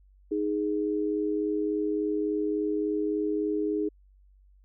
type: tone pair together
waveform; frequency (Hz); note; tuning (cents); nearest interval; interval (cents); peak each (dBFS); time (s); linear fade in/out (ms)
sine; 311.7 / 415.2; D#4 / G#4; +3 / 0; perfect fourth; 497; -28; 0.31-3.89; 10
effects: added 48 Hz sine -55 dBFS peak until 4.64 s

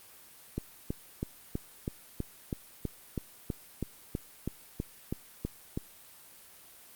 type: click train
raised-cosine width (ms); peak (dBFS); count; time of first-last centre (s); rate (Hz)
3; -19; 17; 0.58-5.775; 3.08
effects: white hiss -54 dBFS RMS until 6.95 s + Opus 32 kbps

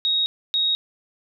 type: tone pair in turn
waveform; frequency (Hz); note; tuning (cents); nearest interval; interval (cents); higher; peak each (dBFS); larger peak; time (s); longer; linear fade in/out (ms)
sine; 3769 / 3769; A#7 / A#7; +18 / +18; unison; 0; neither; -18; neither; 0.05-0.26 / 0.54-0.75; neither; 0
effects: none

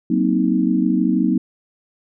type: chord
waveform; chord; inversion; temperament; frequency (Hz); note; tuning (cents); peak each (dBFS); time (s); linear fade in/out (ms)
sine; C half-diminished seventh; second; just; 188.37 / 235.5 / 261.6 / 314; Gb3 / Bb3 / C4 / Eb4; +31 / +18 / 0 / +16; -20; 0.1-1.38; 5
effects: none

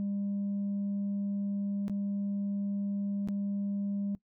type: tone with dropouts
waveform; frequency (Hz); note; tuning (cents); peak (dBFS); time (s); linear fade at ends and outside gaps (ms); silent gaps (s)
sine; 200.6; G3; +40; -28; 0-4.15; 0; 1.881-1.897 / 3.275-3.286
effects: noise-tail reverb RT60 0.1 s tail -22 dB re dry + tanh soft clip ceiling -28 dBFS

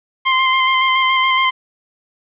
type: tone with vibrato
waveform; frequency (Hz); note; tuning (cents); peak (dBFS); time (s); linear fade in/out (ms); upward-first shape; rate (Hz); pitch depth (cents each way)
20% pulse; 1046.5; C6; 0; -7; 0.25-1.51; 20; square; 7.1; 15
effects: resampled to 8000 Hz + 8-bit

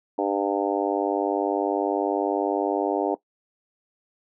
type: harmonic tone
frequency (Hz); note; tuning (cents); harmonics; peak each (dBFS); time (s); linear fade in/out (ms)
100; G2; +35; 3 / 4 / 5 / 6 / 7 / 8 / 9; -27 / -28 / -29 / -30 / -30 / -31 / -32; 0.18-3.15; 5
effects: noise-tail reverb RT60 0.1 s tail -18 dB re dry

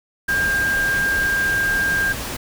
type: tone in noise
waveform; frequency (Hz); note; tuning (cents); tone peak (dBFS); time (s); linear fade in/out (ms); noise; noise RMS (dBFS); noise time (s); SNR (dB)
sine; 1600; G6; +35; -17; 0.28-2.13; 10; pink; -28; 0.28-2.37; +8
effects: none

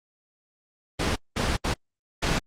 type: noise bursts at uneven times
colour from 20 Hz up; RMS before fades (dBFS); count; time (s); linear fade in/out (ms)
pink; -24; 4; 0.99-1.16 / 1.36-1.57 / 1.64-1.74 / 2.22-2.39; 10
effects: low-pass 6000 Hz 12 dB/octave + Opus 24 kbps

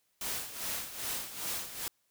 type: noise with tremolo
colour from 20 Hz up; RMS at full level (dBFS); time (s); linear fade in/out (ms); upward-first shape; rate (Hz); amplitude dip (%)
white; -35; 0.21-1.88; 2; sine; 2.5; 70
effects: white hiss -75 dBFS RMS until 2.1 s

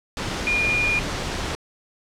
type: tone in noise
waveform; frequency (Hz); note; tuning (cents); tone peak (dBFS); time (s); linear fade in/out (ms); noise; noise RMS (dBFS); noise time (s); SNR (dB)
sine; 2426; D#7; -44; -19; 0.47-0.99; 0; pink; -27; 0.17-1.55; +5
effects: low-pass 6000 Hz 12 dB/octave

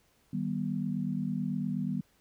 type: chord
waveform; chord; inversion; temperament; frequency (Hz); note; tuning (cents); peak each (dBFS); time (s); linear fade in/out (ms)
sine; Eb augmented; none; just; 155.56 / 194.45 / 243.1; Eb3 / G3 / B3; 0 / -14 / -27; -35 / -33 / -34; 0.33-2.01; 5
effects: pink hiss -68 dBFS RMS until 2.2 s

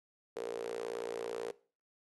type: tone with high-pass filter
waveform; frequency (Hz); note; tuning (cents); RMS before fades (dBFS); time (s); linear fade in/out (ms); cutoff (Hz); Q
sawtooth; 58.27; A#1; 0; -40; 0.36-1.51; 0; 450; 9.1
effects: noise-tail reverb RT60 0.4 s tail -21 dB re dry + AAC 32 kbps

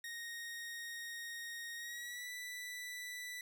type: tone with pitch glide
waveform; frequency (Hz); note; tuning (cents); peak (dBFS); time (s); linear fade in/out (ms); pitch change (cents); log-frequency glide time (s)
sawtooth; 1864.7 to 1975.6; A#6 to B6; 0 to 0; -40; 0.04-3.41; 2; +100; 1.76-2.3
effects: none

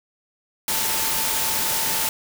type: tone in noise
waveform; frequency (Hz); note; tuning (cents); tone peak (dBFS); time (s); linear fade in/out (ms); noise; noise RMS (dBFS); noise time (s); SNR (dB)
sine; 890; A5; +20; -33; 0.68-2.09; 2; white; -23; 0.68-2.09; -13
effects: none

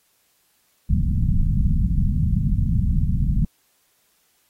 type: low-pass noise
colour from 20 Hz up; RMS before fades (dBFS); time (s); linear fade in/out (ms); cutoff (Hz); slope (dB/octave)
pink; -19; 0.89-3.45; 5; 210; 48
effects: white hiss -64 dBFS RMS until 4.49 s + AAC 48 kbps

